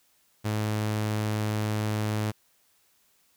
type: tone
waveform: sawtooth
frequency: 106.9 Hz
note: A2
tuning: 49 cents flat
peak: -22 dBFS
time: 0.44-2.32 s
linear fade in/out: 20 ms
effects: white hiss -66 dBFS RMS until 3.36 s